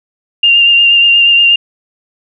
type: tone with vibrato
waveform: sine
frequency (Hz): 2794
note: F7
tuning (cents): 0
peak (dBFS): -4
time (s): 0.43-1.56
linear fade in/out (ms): 5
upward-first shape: triangle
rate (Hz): 8.4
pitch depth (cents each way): 24
effects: none